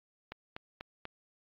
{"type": "click train", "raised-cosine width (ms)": 0.3, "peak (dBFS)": -24, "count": 4, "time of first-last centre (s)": [0.32, 1.053], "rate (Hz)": 4.09, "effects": ["low-pass 4000 Hz 12 dB/octave", "AAC 32 kbps"]}